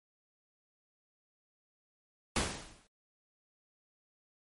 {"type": "noise with exponential decay", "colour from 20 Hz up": "pink", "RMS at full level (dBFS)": -28, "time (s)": [2.36, 2.87], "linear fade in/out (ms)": 2, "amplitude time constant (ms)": 110, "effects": ["MP3 48 kbps"]}